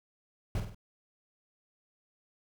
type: noise with echo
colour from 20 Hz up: brown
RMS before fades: -31 dBFS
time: 0.55-0.6 s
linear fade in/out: 2 ms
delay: 49 ms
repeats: 3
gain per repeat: -6 dB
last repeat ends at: 0.747 s
effects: none